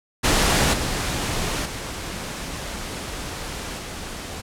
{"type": "noise with level steps", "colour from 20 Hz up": "pink", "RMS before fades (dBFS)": [-18, -25, -31, -33], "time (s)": [0.23, 4.42], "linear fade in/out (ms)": 20, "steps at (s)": [0.73, 1.65, 3.78], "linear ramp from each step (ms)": 10, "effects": ["low-pass 10000 Hz 12 dB/octave"]}